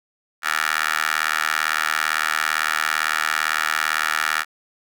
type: tone with high-pass filter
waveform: 15% pulse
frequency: 77.78 Hz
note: D#2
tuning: in tune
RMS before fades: -22 dBFS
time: 0.42-4.45 s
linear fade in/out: 50 ms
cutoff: 1500 Hz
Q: 3.7
effects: none